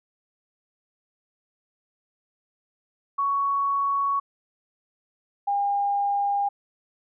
sine tone pair in turn, 1116 / 806.2 Hz, C#6 / G5, +11 / +48 cents, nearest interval tritone, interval 563 cents, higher first, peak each -21 dBFS, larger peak neither, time 3.18-4.2 / 5.47-6.49 s, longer neither, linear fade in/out 10 ms, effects none

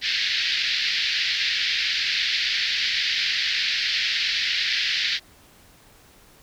white band-pass noise, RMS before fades -24 dBFS, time 0.01-5.2 s, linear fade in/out 50 ms, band 1700 to 4800 Hz, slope 48 dB/octave, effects pink hiss -53 dBFS RMS until 6.42 s

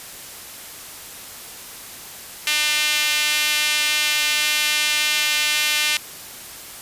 sawtooth tone with high-pass filter, 300.3 Hz, D4, 39 cents sharp, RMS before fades -20 dBFS, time 2.47-5.97 s, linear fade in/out 2 ms, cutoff 2600 Hz, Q 1.7, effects white hiss -37 dBFS RMS until 6.81 s + resampled to 32000 Hz

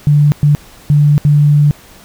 sine tone bursts at uneven times, 146.83 Hz, D3, in tune, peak -5 dBFS, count 4, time 0.07-0.32 / 0.43-0.55 / 0.9-1.18 / 1.25-1.71 s, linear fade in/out 0 ms, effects pink hiss -40 dBFS RMS until 2.04 s

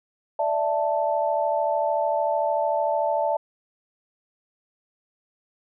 sine chord, D suspended second, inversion none, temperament just, 587.3 / 660.7 / 881 Hz, D5 / E5 / A5, 0 / +4 / +2 cents, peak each -25 dBFS, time 0.39-3.37 s, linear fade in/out 5 ms, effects none

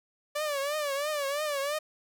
sawtooth tone with vibrato, 580 Hz, D5, 22 cents flat, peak -25 dBFS, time 0.35-1.79 s, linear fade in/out 10 ms, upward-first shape triangle, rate 3 Hz, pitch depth 120 cents each way, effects none

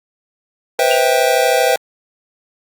square chord, C major seventh, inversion third, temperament just, 490.5 / 523.3 / 654.1 / 784.9 Hz, B4 / C5 / E5 / G5, -12 / 0 / -14 / +2 cents, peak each -18 dBFS, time 0.79-1.76 s, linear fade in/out 2 ms
sine tone with exponential decay, 2794 Hz, F7, in tune, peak -15 dBFS, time 0.91-1.06 s, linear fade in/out 1 ms, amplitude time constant 31 ms
effects Opus 48 kbps

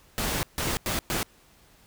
pink noise bursts at uneven times, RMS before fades -28 dBFS, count 4, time 0.18-0.43 / 0.58-0.77 / 0.86-0.99 / 1.1-1.23 s, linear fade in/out 0 ms, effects pink hiss -58 dBFS RMS until 1.86 s

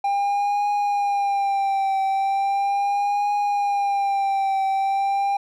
triangle tone with vibrato, 798 Hz, G5, 31 cents sharp, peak -17 dBFS, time 0.04-5.37 s, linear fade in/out 5 ms, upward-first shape triangle, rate 0.38 Hz, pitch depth 53 cents each way, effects none

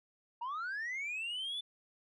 sine linear sweep, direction up, 912 to 3520 Hz, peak -34 dBFS, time 0.41-1.61 s, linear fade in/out 10 ms, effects tanh soft clip ceiling -35 dBFS

